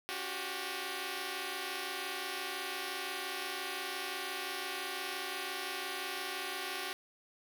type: tone cluster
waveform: 5% pulse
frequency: 282 / 363 / 388.8 Hz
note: C#4 / F#4 / G4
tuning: +30 / -33 / -14 cents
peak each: -36 / -29 / -29 dBFS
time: 0.09-6.93 s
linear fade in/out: 0 ms
effects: none